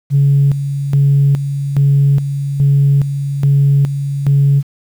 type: tone with tremolo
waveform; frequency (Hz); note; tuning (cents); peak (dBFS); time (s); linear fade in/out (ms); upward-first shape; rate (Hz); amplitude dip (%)
sine; 140.2; C#3; +20; -6; 0.1-4.63; 50; square; 1.2; 65
effects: tanh soft clip ceiling -3 dBFS + 7-bit